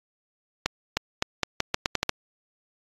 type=accelerating click train; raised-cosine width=0.2 ms; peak=-5 dBFS; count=10; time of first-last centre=0.66-2.094 s; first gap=310 ms; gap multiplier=0.82; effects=AAC 32 kbps